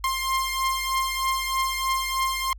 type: beating tone pair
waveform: sawtooth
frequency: 1056 / 1059.2 Hz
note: C6 / C6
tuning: +16 / +21 cents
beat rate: 3.2 Hz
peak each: -21 / -24 dBFS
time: 0.04-2.53 s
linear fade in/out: 2 ms
effects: added 50 Hz sine -39 dBFS peak until 2.58 s + MP3 96 kbps